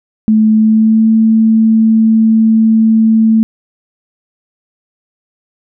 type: tone with pitch glide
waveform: sine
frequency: 217.4 to 222 Hz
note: A3 to A3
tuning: -21 to +16 cents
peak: -5 dBFS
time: 0.28-3.43 s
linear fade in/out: 0 ms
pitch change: +37 cents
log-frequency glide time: 0.53-1.08 s
effects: none